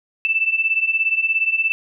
sine beating tone pair, 2637 / 2654 Hz, E7 / E7, 0 / +11 cents, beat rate 17 Hz, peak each -21 / -18 dBFS, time 0.25-1.72 s, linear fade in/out 0 ms, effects none

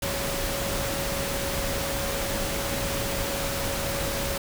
sine tone in noise, 554.4 Hz, C#5, in tune, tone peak -33 dBFS, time 0.02-4.38 s, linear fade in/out 5 ms, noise pink, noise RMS -29 dBFS, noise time 0.02-4.38 s, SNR -7 dB, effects none

